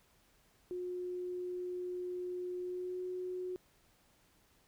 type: tone with pitch glide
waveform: sine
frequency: 360 to 365.2 Hz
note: F#4 to F#4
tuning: -47 to -23 cents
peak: -37 dBFS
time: 0.71-3.56 s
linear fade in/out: 0 ms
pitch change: +24 cents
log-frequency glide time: 2.61-3 s
effects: pink hiss -69 dBFS RMS until 4.67 s